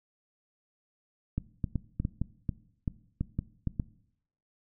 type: clicks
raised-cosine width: 5 ms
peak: -17 dBFS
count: 12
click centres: 1.38 / 1.642 / 1.757 / 2 / 2.051 / 2.216 / 2.492 / 2.878 / 3.21 / 3.39 / 3.673 / 3.798 s
effects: noise-tail reverb RT60 0.7 s tail -19 dB re dry